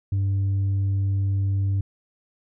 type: tone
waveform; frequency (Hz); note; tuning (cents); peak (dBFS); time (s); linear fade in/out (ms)
sine; 98; G2; 0; -17; 0.12-1.81; 5
effects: tanh soft clip ceiling -19 dBFS